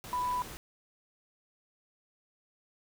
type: tone in noise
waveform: sine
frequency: 992 Hz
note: B5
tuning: 7 cents sharp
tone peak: -29 dBFS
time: 0.13-0.42 s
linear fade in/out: 0 ms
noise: pink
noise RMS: -45 dBFS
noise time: 0.04-0.57 s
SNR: +13 dB
effects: none